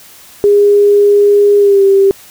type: tone with pitch glide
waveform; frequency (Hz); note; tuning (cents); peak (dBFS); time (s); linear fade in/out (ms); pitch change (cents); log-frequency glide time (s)
sine; 408.5 to 392.1; G#4 to G4; -29 to 0; -4; 0.44-2.11; 0; -71; 1.58-1.83
effects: white hiss -38 dBFS RMS until 2.3 s